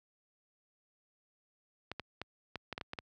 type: clicks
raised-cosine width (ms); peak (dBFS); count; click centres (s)
0.3; -23; 9; 1.916 / 1.997 / 2.216 / 2.557 / 2.727 / 2.779 / 2.812 / 2.934 / 2.988
effects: high-pass 60 Hz 12 dB/octave